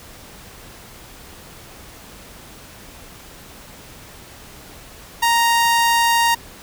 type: tone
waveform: sawtooth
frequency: 932.3 Hz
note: A#5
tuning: in tune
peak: -10 dBFS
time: 5.22-6.35 s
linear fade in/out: 10 ms
effects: pink hiss -41 dBFS RMS until 6.62 s